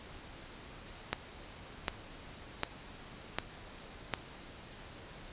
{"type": "click train", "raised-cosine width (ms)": 0.3, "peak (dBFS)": -14, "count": 5, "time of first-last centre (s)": [1.13, 4.138], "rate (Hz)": 1.33, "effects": ["pink hiss -50 dBFS RMS until 5.32 s", "resampled to 8000 Hz"]}